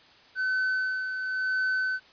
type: tone with tremolo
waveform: triangle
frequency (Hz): 1518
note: F#6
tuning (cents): +44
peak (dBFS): -22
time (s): 0.35-2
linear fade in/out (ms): 50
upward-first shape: sine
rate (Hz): 0.95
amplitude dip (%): 50
effects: white hiss -55 dBFS RMS until 2.12 s + resampled to 11025 Hz